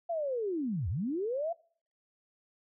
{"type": "linear two-way sweep", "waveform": "sine", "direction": "down then up", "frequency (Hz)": [697, 73.42, 697], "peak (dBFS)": -30, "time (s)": [0.09, 1.53], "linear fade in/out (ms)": 10, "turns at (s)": 0.89, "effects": ["noise-tail reverb RT60 0.5 s tail -24 dB re dry"]}